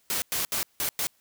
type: noise bursts at uneven times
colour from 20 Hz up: white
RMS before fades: -28 dBFS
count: 5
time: 0.1-0.22 / 0.32-0.45 / 0.52-0.63 / 0.8-0.89 / 0.99-1.07 s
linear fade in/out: 0 ms
effects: white hiss -66 dBFS RMS until 1.2 s